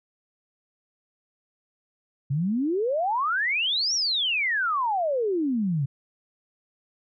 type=exponential two-way sweep; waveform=sine; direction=up then down; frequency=130.6 to 5820 to 130.6 Hz; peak=-22 dBFS; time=2.3-5.86 s; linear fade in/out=10 ms; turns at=3.94 s; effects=none